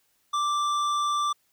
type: tone with hard clipping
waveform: sine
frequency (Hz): 1174.7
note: D6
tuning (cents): 0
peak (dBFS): -25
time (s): 0.33-1.33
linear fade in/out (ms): 10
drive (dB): 11
effects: white hiss -69 dBFS RMS until 1.52 s